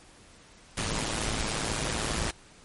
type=noise with amplitude modulation; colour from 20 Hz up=pink; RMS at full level=-27 dBFS; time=0.77-2.31 s; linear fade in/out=5 ms; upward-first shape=sine; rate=110 Hz; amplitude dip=70%; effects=pink hiss -54 dBFS RMS until 2.64 s + MP3 48 kbps